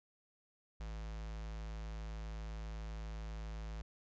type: tone with notch filter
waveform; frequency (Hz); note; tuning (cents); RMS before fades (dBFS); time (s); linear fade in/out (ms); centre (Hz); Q
square; 53.8; A1; -38; -44; 0.8-3.82; 5; 310; 1.6
effects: resampled to 16000 Hz